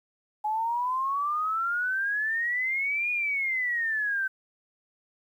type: exponential two-way sweep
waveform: sine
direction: up then down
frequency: 841 to 2462 to 1533 Hz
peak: -25 dBFS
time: 0.44-4.28 s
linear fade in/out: 10 ms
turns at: 3.11 s
effects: 10-bit